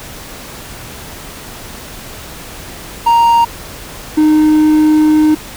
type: tone pair in turn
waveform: triangle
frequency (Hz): 932.3 / 307.5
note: A#5 / D#4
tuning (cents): 0 / -20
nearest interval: octave + perfect fifth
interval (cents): 1920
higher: first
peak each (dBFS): -4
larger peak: neither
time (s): 3.06-3.45 / 4.17-5.35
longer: second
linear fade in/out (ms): 10
effects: pink hiss -30 dBFS RMS until 5.56 s